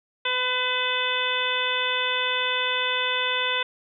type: harmonic tone with a mistuned harmonic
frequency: 503 Hz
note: B4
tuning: 32 cents sharp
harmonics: 1 / 2 / 3 / 4 / 5 / 6 / 7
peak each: -32 / -30 / -30 / -31 / -29 / -32 / -28 dBFS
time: 0.25-3.63 s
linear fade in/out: 5 ms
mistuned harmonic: 5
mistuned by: +32 cents
effects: none